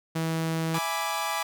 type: tone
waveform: sawtooth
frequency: 162.4 Hz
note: E3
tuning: 26 cents flat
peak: -22 dBFS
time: 0.15-0.79 s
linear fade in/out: 10 ms
type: chord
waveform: sawtooth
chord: E dominant seventh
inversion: none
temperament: equal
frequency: 659.3 / 830.6 / 987.8 / 1174.7 Hz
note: E5 / G#5 / B5 / D6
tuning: 0 / 0 / 0 / 0 cents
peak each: -32 / -28 / -30 / -28 dBFS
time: 0.74-1.43 s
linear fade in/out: 5 ms
effects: none